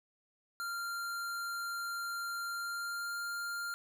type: tone with pitch glide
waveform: square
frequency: 1388 to 1397.7 Hz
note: F6 to F6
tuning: -11 to +1 cents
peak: -37 dBFS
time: 0.6-3.74 s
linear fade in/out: 0 ms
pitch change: +12 cents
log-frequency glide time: 2.47-3.17 s
effects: none